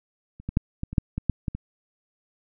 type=clicks; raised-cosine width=5 ms; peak=-30 / -17 / -7 / -16 / -22 / -6 / -15 / -8 / -14 / -19 dBFS; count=10; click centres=0.4 / 0.49 / 0.571 / 0.834 / 0.93 / 0.982 / 1.18 / 1.297 / 1.482 / 1.55 s; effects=none